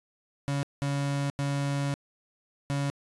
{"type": "tone bursts at uneven times", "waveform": "35% pulse", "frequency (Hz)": 140.9, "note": "C#3", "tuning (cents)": 29, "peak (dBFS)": -25, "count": 4, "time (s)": [[0.48, 0.63], [0.82, 1.3], [1.39, 1.94], [2.7, 2.9]], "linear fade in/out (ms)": 0, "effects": ["resampled to 24000 Hz"]}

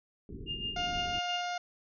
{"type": "low-pass noise", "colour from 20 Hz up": "pink", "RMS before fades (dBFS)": -43, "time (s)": [0.29, 1.19], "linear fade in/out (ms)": 2, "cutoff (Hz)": 430, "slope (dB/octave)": 96}
{"type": "tone with tremolo", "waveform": "sine", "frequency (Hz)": 2816, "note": "F7", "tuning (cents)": 14, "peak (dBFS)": -32, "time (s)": [0.46, 1.46], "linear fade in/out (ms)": 50, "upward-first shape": "sine", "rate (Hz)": 6, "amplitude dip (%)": 65}
{"type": "harmonic tone", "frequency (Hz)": 709, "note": "F5", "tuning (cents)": 26, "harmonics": [1, 2, 3, 4, 5, 6, 7, 8, 9], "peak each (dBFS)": [-34, -40, -44, -46, -48, -50, -51, -52, -53], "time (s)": [0.76, 1.58], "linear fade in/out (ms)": 5}
{"effects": []}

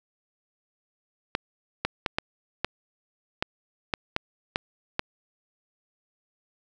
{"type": "clicks", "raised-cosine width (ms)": 0.3, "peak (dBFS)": -8, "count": 10, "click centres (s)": [1.351, 1.85, 2.062, 2.185, 2.646, 3.425, 3.938, 4.164, 4.559, 4.994], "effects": []}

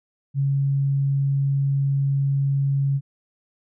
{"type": "tone", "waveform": "sine", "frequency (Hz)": 138.5, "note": "C#3", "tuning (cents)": -1, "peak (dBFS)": -18, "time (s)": [0.34, 3.01], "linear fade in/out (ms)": 50, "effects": []}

